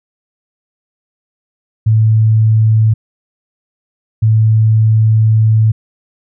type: tone bursts at uneven times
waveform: sine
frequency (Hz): 110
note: A2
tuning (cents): 0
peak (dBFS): -6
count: 2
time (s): 1.86-2.94 / 4.22-5.72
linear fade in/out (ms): 10
effects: none